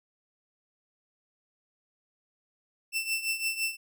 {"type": "tone with tremolo", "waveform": "sawtooth", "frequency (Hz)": 2674, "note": "E7", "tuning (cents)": 24, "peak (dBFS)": -22, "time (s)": [2.92, 3.77], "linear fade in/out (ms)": 50, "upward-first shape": "triangle", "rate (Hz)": 5.9, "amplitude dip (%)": 80, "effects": []}